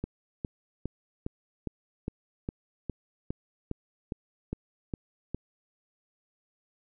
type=click train; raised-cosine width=3 ms; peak=-19 dBFS; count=14; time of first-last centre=0.04-5.346 s; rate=2.45 Hz; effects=none